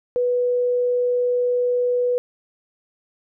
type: tone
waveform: sine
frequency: 491.7 Hz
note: B4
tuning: 8 cents flat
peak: -17 dBFS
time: 0.16-2.18 s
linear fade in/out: 0 ms
effects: none